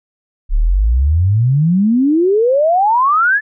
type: exponential sweep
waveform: sine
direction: up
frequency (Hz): 33 to 1760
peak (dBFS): -9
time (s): 0.49-3.41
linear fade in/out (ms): 50
effects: none